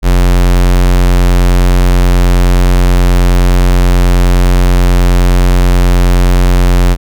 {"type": "tone", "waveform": "square", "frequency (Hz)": 44.73, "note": "F1", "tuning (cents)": 42, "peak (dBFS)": -5, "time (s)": [0.02, 6.97], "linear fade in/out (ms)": 50, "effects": []}